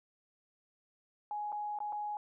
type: tone with dropouts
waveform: sine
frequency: 835 Hz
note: G#5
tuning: 9 cents sharp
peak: -35 dBFS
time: 1.31-2.17 s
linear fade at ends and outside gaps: 1 ms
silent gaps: 1.52-1.526 / 1.788-1.803 / 1.924-1.928 s
effects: none